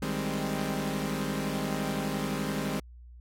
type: chord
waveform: sawtooth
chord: Ab major seventh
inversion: second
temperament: equal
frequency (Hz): 155.56 / 196 / 207.7 / 261.6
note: Eb3 / G3 / Ab3 / C4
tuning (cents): 0 / 0 / 0 / 0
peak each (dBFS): -31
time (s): 0.02-2.8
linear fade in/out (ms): 5
effects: added 60 Hz sine -46 dBFS peak until 3.2 s + AAC 64 kbps